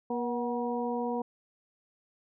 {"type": "harmonic tone with a mistuned harmonic", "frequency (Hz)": 239.6, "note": "A#3", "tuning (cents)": 48, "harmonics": [1, 2, 3, 4], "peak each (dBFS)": [-33, -33, -37, -37], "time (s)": [0.1, 1.22], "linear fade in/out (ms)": 5, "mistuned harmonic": 3, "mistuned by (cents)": 48, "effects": []}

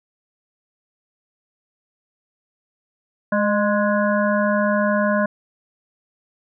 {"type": "harmonic tone with a mistuned harmonic", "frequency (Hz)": 208.7, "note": "G#3", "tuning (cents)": 9, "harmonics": [1, 3, 5, 7, 8], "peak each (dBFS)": [-20, -20, -25, -26, -28], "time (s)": [3.32, 5.26], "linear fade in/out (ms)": 5, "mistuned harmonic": 3, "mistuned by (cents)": -39, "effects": []}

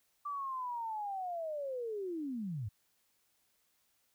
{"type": "linear sweep", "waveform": "sine", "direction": "down", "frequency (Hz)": [1174.7, 93.2], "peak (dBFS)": -36, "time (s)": [0.25, 2.69], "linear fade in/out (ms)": 10, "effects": ["white hiss -75 dBFS RMS until 4.14 s"]}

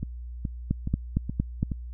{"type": "two click trains", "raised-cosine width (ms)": 5, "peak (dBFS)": [-11, -17], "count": [5, 5], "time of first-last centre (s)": [[0.71, 1.63], [0.03, 1.718]], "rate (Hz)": [4.35, 2.37], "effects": ["added 60 Hz sine -35 dBFS peak until 1.93 s"]}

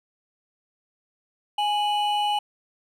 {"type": "tone pair together", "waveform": "triangle", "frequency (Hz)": [830.6, 2960], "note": ["G#5", "F#7"], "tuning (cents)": [0, 0], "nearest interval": "octave + minor seventh", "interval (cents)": 2200, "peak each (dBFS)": [-20, -27], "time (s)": [1.58, 2.39], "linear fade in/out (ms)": 5, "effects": []}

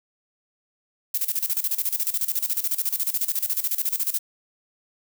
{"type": "noise with tremolo", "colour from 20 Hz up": "violet", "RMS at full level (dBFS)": -23, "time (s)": [1.14, 4.19], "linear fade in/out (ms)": 5, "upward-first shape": "square", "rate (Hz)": 14, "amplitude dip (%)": 80, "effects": []}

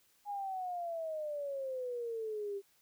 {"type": "exponential sweep", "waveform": "sine", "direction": "down", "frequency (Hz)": [830, 392], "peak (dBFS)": -36, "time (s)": [0.25, 2.62], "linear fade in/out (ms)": 50, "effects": ["white hiss -70 dBFS RMS until 2.81 s"]}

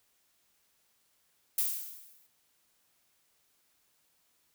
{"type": "noise with exponential decay", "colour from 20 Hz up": "violet", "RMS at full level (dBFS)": -27, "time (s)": [1.58, 2.27], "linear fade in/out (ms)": 5, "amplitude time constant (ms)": 150, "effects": ["white hiss -72 dBFS RMS until 4.54 s"]}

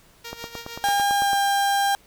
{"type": "tone with tremolo", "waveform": "5% pulse", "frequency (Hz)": 466.2, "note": "A#4", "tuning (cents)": 0, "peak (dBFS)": -22, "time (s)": [0.24, 1.02], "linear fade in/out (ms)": 10, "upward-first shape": "sine", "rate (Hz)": 6.6, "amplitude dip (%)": 65}
{"type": "click train", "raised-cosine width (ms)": 1, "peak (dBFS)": -19, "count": 10, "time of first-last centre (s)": [0.33, 1.332], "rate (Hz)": 8.98}
{"type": "tone with pitch glide", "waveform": "35% pulse", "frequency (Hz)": [806, 799], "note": ["G5", "G5"], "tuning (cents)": [48, 33], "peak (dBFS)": -17, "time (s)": [0.84, 1.95], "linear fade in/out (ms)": 0, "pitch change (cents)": -15, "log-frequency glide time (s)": [1.15, 1.32]}
{"effects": ["pink hiss -55 dBFS RMS until 2.06 s"]}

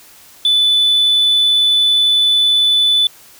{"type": "tone", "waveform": "triangle", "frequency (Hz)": 3489, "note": "A7", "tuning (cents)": -15, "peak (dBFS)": -7, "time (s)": [0.45, 3.07], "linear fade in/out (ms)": 2, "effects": ["tanh soft clip ceiling -5 dBFS", "white hiss -43 dBFS RMS until 3.39 s"]}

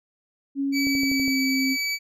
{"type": "tone with pitch glide", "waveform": "sine", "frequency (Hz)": [276.6, 265.6], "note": ["C#4", "C4"], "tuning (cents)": [-4, 26], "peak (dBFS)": -22, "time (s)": [0.55, 1.77], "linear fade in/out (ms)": 50, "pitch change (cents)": -70, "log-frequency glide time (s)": [0.8, 1.4]}
{"type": "tone", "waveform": "25% pulse", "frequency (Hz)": 2290, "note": "D7", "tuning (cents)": -44, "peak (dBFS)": -20, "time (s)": [0.72, 1.99], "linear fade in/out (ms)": 50}
{"type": "click train", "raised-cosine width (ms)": 2, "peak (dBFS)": -23, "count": 6, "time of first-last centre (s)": [0.87, 1.28], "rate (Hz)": 12.2}
{"effects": ["low-pass 12000 Hz 12 dB/octave"]}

